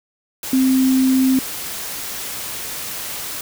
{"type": "tone in noise", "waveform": "sine", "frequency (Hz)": 261.4, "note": "C4", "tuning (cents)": -1, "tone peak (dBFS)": -12, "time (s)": [0.53, 1.39], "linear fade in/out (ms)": 2, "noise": "white", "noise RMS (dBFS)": -28, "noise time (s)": [0.43, 3.41], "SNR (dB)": 13, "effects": []}